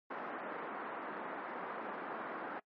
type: band-pass noise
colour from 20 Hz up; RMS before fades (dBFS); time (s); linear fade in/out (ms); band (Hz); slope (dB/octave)
white; -43; 0.1-2.6; 10; 220 to 1500; 24
effects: noise-tail reverb RT60 0.1 s tail -23 dB re dry + MP3 32 kbps